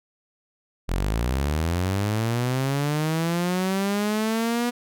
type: linear sweep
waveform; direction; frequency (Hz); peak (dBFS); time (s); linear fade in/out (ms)
sawtooth; up; 41.14 to 243.4; -18; 0.88-4.71; 20
effects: none